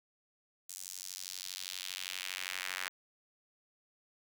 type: tone with high-pass filter sweep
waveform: sawtooth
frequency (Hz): 92.5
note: F#2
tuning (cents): 0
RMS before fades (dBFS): -42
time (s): 0.69-2.89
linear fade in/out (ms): 5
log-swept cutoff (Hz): 7300 to 1700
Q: 1.5
effects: none